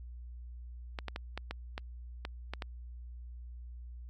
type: clicks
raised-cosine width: 0.3 ms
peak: -21 dBFS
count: 9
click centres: 0.988 / 1.083 / 1.161 / 1.376 / 1.51 / 1.779 / 2.251 / 2.536 / 2.622 s
effects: added 60 Hz sine -43 dBFS peak until 4.09 s + MP3 64 kbps